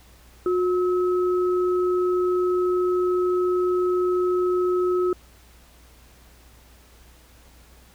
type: tone pair together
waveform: sine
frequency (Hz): 361.4 / 1288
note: F#4 / E6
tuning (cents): -41 / -41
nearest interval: octave + minor seventh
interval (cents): 2200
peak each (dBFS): -19 / -30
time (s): 0.46-5.13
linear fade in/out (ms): 2
effects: added 60 Hz sine -51 dBFS peak until 7.94 s + pink hiss -54 dBFS RMS until 7.94 s